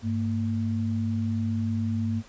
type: tone pair together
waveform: sine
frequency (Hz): 101 / 227.5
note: G#2 / A#3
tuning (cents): -48 / -42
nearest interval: octave + major second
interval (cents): 1406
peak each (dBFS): -27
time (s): 0.02-2.23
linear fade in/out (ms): 50
effects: pink hiss -52 dBFS RMS until 2.28 s + resampled to 16000 Hz

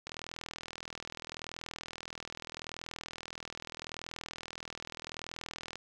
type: click train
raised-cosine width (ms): 0.2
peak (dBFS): -23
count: 233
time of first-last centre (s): 0.07-5.756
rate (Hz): 40.8
effects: none

